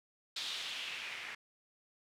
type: noise with low-pass filter sweep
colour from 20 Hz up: blue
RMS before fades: -42 dBFS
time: 0.36-1.35 s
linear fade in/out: 5 ms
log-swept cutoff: 3900 to 2100 Hz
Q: 2.6
effects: none